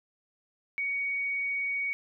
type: tone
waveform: sine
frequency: 2242 Hz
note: C#7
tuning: 19 cents sharp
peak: -28 dBFS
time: 0.78-1.93 s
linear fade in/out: 0 ms
effects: none